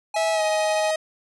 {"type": "tone with tremolo", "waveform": "square", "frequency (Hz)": 835, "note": "G#5", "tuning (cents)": 9, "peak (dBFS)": -25, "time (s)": [0.14, 0.91], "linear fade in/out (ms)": 5, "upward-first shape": "triangle", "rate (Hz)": 16, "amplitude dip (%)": 25}
{"type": "tone with pitch glide", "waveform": "45% pulse", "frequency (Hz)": [652, 629.4], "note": ["E5", "D#5"], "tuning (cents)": [-19, 20], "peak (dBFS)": -21, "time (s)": [0.16, 0.96], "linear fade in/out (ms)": 5, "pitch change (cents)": -61, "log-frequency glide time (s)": [0.33, 0.42]}
{"effects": ["resampled to 24000 Hz"]}